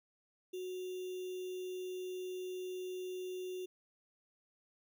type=tone with sample-and-hold; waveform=sine; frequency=367.8 Hz; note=F#4; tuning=10 cents flat; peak=-39 dBFS; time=0.53-3.66 s; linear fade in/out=10 ms; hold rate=3150 Hz; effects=none